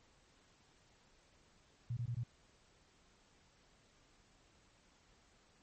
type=tone bursts; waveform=sine; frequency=119.3 Hz; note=A#2; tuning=41 cents sharp; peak=-36 dBFS; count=4; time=1.9-2.236 s; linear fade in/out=5 ms; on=69 ms; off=20 ms; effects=pink hiss -69 dBFS RMS until 5.62 s + MP3 32 kbps